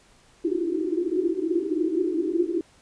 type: band-pass noise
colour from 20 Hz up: pink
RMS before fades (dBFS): -25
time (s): 0.44-2.61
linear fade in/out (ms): 2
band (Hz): 320 to 370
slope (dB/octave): 96
effects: pink hiss -57 dBFS RMS until 2.81 s + resampled to 22050 Hz